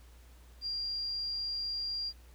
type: tone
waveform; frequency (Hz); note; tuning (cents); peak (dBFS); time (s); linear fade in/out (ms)
sine; 4776; D8; +28; -33; 0.61-2.13; 50
effects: added 60 Hz sine -53 dBFS peak until 2.34 s + pink hiss -63 dBFS RMS until 2.34 s